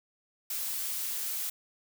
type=noise; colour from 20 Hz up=blue; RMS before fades=-34 dBFS; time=0.5-1.5 s; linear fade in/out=5 ms; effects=none